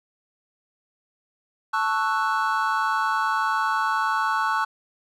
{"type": "chord", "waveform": "triangle", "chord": "F# minor seventh", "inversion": "first", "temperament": "equal", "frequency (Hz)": [880, 1108.7, 1318.5, 1480], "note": ["A5", "C#6", "E6", "F#6"], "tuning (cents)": [0, 0, 0, 0], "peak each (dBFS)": [-24, -24, -26, -25], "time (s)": [1.73, 4.65], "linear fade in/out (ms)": 10, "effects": []}